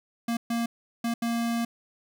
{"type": "tone bursts at uneven times", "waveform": "square", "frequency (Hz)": 233.1, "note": "A#3", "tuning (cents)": 0, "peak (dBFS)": -26, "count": 4, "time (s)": [[0.28, 0.37], [0.5, 0.66], [1.04, 1.14], [1.22, 1.65]], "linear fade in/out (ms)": 5, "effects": []}